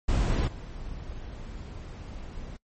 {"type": "noise with level steps", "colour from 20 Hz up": "brown", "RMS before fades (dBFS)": [-24, -39], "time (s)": [0.08, 2.57], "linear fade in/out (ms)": 10, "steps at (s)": 0.47, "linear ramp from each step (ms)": 10, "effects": ["noise-tail reverb RT60 0.1 s tail -23 dB re dry", "MP3 32 kbps"]}